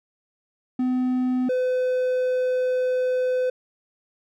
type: tone pair in turn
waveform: triangle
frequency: 253.4 / 506.8 Hz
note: B3 / B4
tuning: +45 / +45 cents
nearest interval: octave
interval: 1200 cents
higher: second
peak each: -18 dBFS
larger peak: neither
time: 0.79-1.49 / 1.49-3.5 s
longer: second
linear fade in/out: 5 ms
effects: none